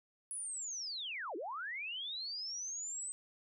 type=linear two-way sweep; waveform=sine; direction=down then up; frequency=10330 to 301.4 to 8250 Hz; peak=-39 dBFS; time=0.31-3.12 s; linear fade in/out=0 ms; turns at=1.36 s; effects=none